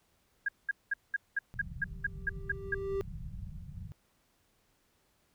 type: tone bursts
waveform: sine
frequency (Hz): 1627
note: G#6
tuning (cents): -36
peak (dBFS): -27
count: 11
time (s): 0.46-2.746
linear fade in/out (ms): 5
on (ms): 26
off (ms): 200
type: low-pass noise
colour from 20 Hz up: pink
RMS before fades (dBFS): -43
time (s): 1.54-3.92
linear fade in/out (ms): 0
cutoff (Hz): 190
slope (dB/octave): 96
type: tone with exponential growth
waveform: triangle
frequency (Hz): 392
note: G4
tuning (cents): 0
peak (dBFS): -27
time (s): 1.86-3.01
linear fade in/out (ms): 0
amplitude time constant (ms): 250
effects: pink hiss -72 dBFS RMS until 5.34 s